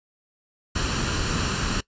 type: noise with comb filter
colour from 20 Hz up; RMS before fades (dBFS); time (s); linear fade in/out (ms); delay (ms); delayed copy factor
pink; -25; 0.75-1.81; 10; 0.7; +0.55
effects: noise-tail reverb RT60 0.1 s tail -21 dB re dry + resampled to 16000 Hz